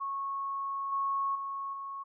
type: tone with level steps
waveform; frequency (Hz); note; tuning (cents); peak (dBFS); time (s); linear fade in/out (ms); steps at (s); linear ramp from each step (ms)
sine; 1100; C#6; -14; -32 / -28 / -34 / -37; 0-2.04; 20; 0.92 / 1.35 / 1.73; 5
effects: none